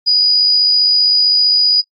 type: tone with amplitude modulation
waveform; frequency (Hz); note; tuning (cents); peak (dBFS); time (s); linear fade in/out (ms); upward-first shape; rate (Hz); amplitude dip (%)
sine; 4923; D#8; -19; -7; 0.06-1.82; 20; sine; 95.4; 30
effects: noise-tail reverb RT60 0.1 s tail -24 dB re dry + AAC 32 kbps